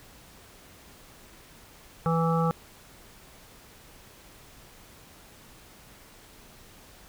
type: harmonic tone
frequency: 164.81 Hz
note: E3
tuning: in tune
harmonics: 1 / 3 / 5 / 7 / 8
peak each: -24 / -29 / -31 / -32 / -33 dBFS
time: 2.06-2.51 s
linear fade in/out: 0 ms
effects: pink hiss -52 dBFS RMS until 7.08 s